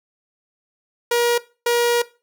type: tone bursts at uneven times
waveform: sawtooth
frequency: 476.5 Hz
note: A#4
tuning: 38 cents sharp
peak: -12 dBFS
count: 2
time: 1.11-1.38 / 1.66-2.02 s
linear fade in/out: 5 ms
effects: noise-tail reverb RT60 0.3 s tail -18 dB re dry